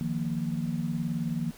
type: chord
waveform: sine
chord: Eb suspended second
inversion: none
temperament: equal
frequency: 155.56 / 174.61 / 233.1 Hz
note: Eb3 / F3 / Bb3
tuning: 0 / 0 / 0 cents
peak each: -32 dBFS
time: 0.01-1.51 s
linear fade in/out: 0 ms
effects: pink hiss -51 dBFS RMS until 1.57 s